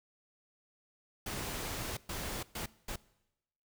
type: noise bursts at uneven times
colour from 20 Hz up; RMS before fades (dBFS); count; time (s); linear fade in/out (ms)
pink; -39; 4; 1.26-1.97 / 2.09-2.43 / 2.55-2.66 / 2.88-2.96; 5
effects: noise-tail reverb RT60 0.9 s tail -21 dB re dry